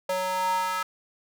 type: tone with high-pass filter sweep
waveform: square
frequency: 185.2 Hz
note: F#3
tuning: 2 cents sharp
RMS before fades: -27 dBFS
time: 0.09-0.83 s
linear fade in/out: 5 ms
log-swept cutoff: 640 to 1200 Hz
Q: 5.1
effects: none